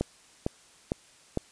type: click train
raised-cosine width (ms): 2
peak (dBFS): -13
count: 4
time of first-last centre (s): 0.01-1.374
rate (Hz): 2.2
effects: white hiss -57 dBFS RMS until 1.51 s + resampled to 22050 Hz